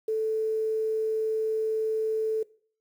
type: tone with quantisation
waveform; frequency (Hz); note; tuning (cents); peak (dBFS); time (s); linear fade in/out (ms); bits
sine; 439.1; A4; -4; -24; 0.08-2.43; 5; 9
effects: noise-tail reverb RT60 0.5 s tail -21 dB re dry